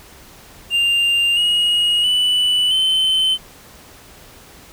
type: tone with pitch steps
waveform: triangle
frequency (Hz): 2794 / 2883 / 2974 / 3068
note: F7 / F#7 / F#7 / G7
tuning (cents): 0 / -46 / +8 / -38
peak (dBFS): -12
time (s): 0.7-3.38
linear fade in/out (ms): 50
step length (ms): 670
effects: pink hiss -43 dBFS RMS until 4.72 s